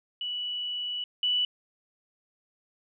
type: tone pair in turn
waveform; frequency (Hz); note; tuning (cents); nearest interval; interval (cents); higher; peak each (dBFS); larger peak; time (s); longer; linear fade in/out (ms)
sine; 2951 / 2963; F#7 / F#7; -5 / +2; unison; 7; second; -30 / -23; second; 0.21-1.04 / 1.23-1.45; first; 2
effects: none